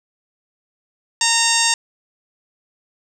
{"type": "harmonic tone with a mistuned harmonic", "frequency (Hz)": 920, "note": "A#5", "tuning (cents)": -23, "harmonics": [1, 2, 3, 4, 5, 6, 7, 8, 9], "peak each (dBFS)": [-23, -23, -23, -23, -23, -23, -23, -23, -23], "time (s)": [1.21, 1.74], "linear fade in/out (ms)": 2, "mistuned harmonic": 5, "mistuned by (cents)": 19, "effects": ["7-bit"]}